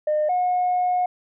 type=tone pair in turn; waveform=sine; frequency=607 / 723.8 Hz; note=D#5 / F#5; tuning=-43 / -38 cents; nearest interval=minor third; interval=305 cents; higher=second; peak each=-17 dBFS; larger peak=neither; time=0.07-0.29 / 0.29-1.06 s; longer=second; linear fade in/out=5 ms; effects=tanh soft clip ceiling -15 dBFS